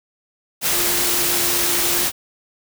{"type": "tone in noise", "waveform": "sine", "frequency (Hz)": 349.2, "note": "F4", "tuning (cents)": 0, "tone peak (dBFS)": -29, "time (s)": [0.71, 2.08], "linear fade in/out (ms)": 50, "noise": "white", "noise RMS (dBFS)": -19, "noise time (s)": [0.61, 2.12], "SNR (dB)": -13, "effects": []}